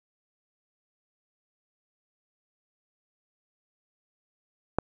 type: click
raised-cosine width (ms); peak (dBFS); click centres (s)
1; -9; 4.786
effects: none